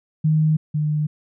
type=tone pair in turn; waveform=sine; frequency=155.56 / 151.31 Hz; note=D#3 / D#3; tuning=0 / -48 cents; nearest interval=unison; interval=48 cents; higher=first; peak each=-14 / -18 dBFS; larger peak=first; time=0.24-0.57 / 0.74-1.07 s; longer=neither; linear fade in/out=10 ms; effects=none